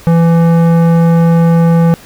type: tone with tanh clipping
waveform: sine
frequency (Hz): 167.2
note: E3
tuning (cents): +25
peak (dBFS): -7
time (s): 0.07-1.94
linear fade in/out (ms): 0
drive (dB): 15
effects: pink hiss -37 dBFS RMS until 2.05 s